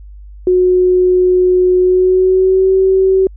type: tone with pitch glide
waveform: sine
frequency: 365 to 380.5 Hz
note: F#4 to F#4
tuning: -24 to +48 cents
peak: -7 dBFS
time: 0.47-3.27 s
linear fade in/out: 2 ms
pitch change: +72 cents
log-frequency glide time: 1.79-2.72 s
effects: added 50 Hz sine -31 dBFS peak until 3.36 s